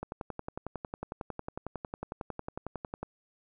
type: click train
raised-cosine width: 1 ms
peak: -22 dBFS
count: 34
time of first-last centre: 0.03-3.03 s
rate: 11 Hz
effects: none